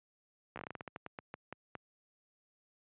slowing click train, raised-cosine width 0.5 ms, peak -27 dBFS, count 16, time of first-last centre 0.56-1.753 s, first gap 14 ms, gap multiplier 1.22, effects high-pass 100 Hz 12 dB/octave + resampled to 8000 Hz

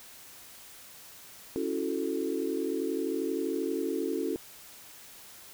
sine chord, F# minor seventh, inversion second, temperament equal, 277.2 / 329.6 / 370 / 440 Hz, C#4 / E4 / F#4 / A4, 0 / 0 / 0 / 0 cents, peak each -34 dBFS, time 1.56-4.36 s, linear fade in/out 0 ms, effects white hiss -50 dBFS RMS until 5.53 s

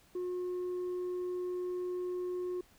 sine tone, 360.6 Hz, F#4, 45 cents flat, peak -31 dBFS, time 0.15-2.61 s, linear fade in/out 5 ms, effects tanh soft clip ceiling -33 dBFS + pink hiss -64 dBFS RMS until 2.78 s

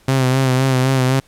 sawtooth tone with vibrato, 130.8 Hz, C3, in tune, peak -9 dBFS, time 0.08-1.2 s, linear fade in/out 5 ms, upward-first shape sine, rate 3.9 Hz, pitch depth 44 cents each way, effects pink hiss -52 dBFS RMS until 1.27 s + low-pass 12000 Hz 12 dB/octave

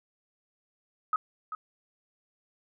sine tone with echo, 1269 Hz, D#6, 34 cents sharp, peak -23 dBFS, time 1.13-1.16 s, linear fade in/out 2 ms, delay 390 ms, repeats 1, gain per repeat -10 dB, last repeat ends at 1.55 s, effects none

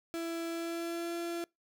35% pulse tone with pitch glide, 333.1 to 340.5 Hz, E4 to F4, +18 to -44 cents, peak -33 dBFS, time 0.14-1.44 s, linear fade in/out 0 ms, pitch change +38 cents, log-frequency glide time 0.49-1.15 s, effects noise-tail reverb RT60 0.2 s tail -26 dB re dry

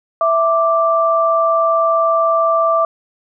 sine tone pair together, 659.3 / 1174.7 Hz, E5 / D6, 0 / 0 cents, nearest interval minor seventh, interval 1000 cents, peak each -14 dBFS, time 0.21-2.85 s, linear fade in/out 2 ms, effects none

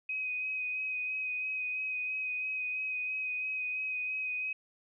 sine tone with vibrato, 2516 Hz, D#7, 19 cents sharp, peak -32 dBFS, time 0.09-4.53 s, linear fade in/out 5 ms, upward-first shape sine, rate 3 Hz, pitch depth 18 cents each way, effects none

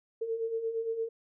sine beating tone pair, 446 / 454.7 Hz, A4 / A#4, +23 / -43 cents, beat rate 8.7 Hz, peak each -38 / -31 dBFS, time 0.21-1.09 s, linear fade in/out 10 ms, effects none

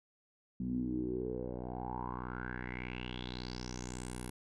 10% pulse tone with low-pass filter sweep, 61.74 Hz, B1, in tune, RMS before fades -40 dBFS, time 0.6-4.3 s, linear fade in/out 5 ms, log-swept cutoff 210 to 11000 Hz, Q 7, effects none

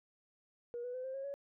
sine tone with pitch steps, 477.9 / 493.3 / 509.3 / 525.7 / 542.7 / 560.2 Hz, A#4 / B4 / C5 / C5 / C#5 / C#5, +43 / -2 / -47 / +8 / -37 / +18 cents, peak -38 dBFS, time 0.74-1.34 s, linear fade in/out 0 ms, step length 100 ms, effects tanh soft clip ceiling -34 dBFS

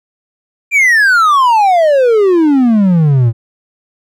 triangle exponential sweep, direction down, 2412 to 110 Hz, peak -4 dBFS, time 0.71-3.33 s, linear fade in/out 50 ms, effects none

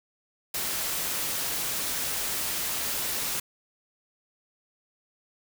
white noise, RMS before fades -30 dBFS, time 0.54-3.4 s, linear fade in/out 5 ms, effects none

